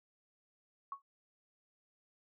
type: tone with exponential decay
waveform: sine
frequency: 1108.7 Hz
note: C#6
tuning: in tune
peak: -35 dBFS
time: 0.92-1.02 s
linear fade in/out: 2 ms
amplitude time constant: 20 ms
effects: none